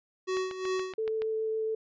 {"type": "tone with tremolo", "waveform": "square", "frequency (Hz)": 374, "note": "F#4", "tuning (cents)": 19, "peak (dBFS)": -28, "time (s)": [0.27, 0.94], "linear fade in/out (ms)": 20, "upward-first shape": "sine", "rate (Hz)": 2.7, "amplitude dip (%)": 70}
{"type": "click train", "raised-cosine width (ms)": 0.3, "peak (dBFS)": -25, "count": 7, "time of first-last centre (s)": [0.37, 1.22], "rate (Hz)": 7.06}
{"type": "tone with vibrato", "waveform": "sine", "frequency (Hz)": 440, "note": "A4", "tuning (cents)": 0, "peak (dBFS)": -28, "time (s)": [0.98, 1.75], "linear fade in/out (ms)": 5, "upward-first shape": "triangle", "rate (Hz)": 7.2, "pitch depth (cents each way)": 8}
{"effects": ["resampled to 16000 Hz"]}